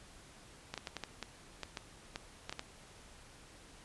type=clicks; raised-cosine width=0.2 ms; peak=-22 dBFS; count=12; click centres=0.74 / 0.777 / 0.872 / 0.967 / 1.037 / 1.227 / 1.633 / 1.772 / 2.159 / 2.495 / 2.526 / 2.594 s; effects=pink hiss -57 dBFS RMS until 3.84 s + resampled to 24000 Hz